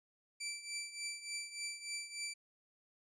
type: tone with tremolo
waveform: 15% pulse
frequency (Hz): 2333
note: D7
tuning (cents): -12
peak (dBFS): -31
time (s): 0.4-2.34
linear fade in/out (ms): 10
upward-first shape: triangle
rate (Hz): 3.4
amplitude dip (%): 80
effects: resampled to 22050 Hz